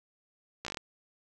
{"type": "slowing click train", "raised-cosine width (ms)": 0.2, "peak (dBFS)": -19, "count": 7, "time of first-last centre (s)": [0.65, 0.772], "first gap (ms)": 15, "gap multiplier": 1.12, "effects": []}